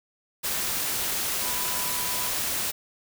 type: tone in noise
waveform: sine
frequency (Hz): 990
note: B5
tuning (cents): +4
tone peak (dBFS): -37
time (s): 1.41-2.3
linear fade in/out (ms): 20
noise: white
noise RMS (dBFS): -28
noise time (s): 0.43-2.72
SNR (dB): -12
effects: none